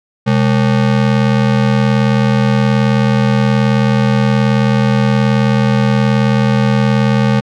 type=ring-modulated tone; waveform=square; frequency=168 Hz; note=E3; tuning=33 cents sharp; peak=-7 dBFS; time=0.26-7.41 s; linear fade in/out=20 ms; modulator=39.4 Hz; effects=low-pass 4000 Hz 12 dB/octave